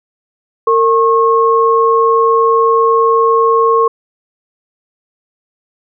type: tone pair together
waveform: sine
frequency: 457 / 1086.9 Hz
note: A#4 / C#6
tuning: -34 / -34 cents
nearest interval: octave + minor third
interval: 1500 cents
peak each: -10 dBFS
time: 0.67-3.88 s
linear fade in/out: 5 ms
effects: none